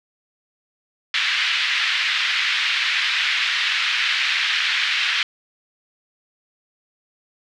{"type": "band-pass noise", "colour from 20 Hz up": "pink", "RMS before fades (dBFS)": -21, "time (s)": [1.14, 5.23], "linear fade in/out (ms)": 2, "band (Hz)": [1700, 3900], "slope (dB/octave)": 24, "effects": []}